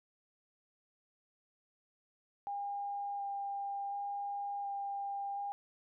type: tone with vibrato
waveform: sine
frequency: 803 Hz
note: G5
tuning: 41 cents sharp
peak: -36 dBFS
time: 2.47-5.52 s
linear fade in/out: 0 ms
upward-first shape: square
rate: 0.69 Hz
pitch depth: 8 cents each way
effects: none